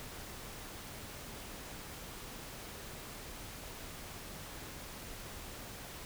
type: silence
effects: pink hiss -47 dBFS RMS until 6.05 s